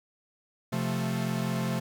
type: chord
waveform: 45% pulse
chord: F major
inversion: second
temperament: equal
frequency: 130.81 / 174.61 / 220 Hz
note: C3 / F3 / A3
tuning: 0 / 0 / 0 cents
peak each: -32 dBFS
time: 0.72-1.8 s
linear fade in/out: 10 ms
effects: 10-bit